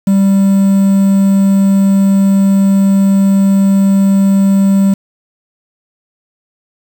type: tone with quantisation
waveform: triangle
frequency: 196 Hz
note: G3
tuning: in tune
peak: -4 dBFS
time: 0.07-4.94 s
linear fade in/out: 5 ms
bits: 5
effects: none